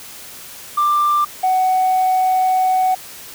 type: tone pair in turn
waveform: sine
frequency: 1185 / 746.5 Hz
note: D6 / F#5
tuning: +15 / +15 cents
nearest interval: minor sixth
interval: 800 cents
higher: first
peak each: -11 dBFS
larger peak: neither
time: 0.77-1.25 / 1.43-2.95 s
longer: second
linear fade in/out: 10 ms
effects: tanh soft clip ceiling -10 dBFS + white hiss -36 dBFS RMS until 3.34 s